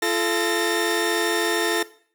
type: tone cluster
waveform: sawtooth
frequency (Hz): 342.3 / 435.3 / 1822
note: F4 / A4 / A#6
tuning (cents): -35 / -19 / -40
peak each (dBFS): -21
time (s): 0.02-1.83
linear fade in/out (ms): 5
effects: noise-tail reverb RT60 0.5 s tail -17 dB re dry